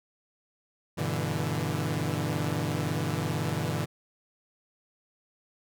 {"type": "chord", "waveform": "sawtooth", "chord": "E minor seventh", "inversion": "first", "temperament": "equal with one note detuned", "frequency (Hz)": [98, 121.07, 146.83, 164.81], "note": ["G2", "B2", "D3", "E3"], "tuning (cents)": [0, -34, 0, 0], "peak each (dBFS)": [-31, -30, -28, -29], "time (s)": [0.97, 3.86], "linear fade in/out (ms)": 20, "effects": []}